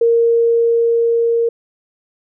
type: tone with level ramp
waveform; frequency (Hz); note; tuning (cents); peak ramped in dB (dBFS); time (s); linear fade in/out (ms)
sine; 464.6; A#4; -6; -9 to -12; 0.01-1.49; 5
effects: none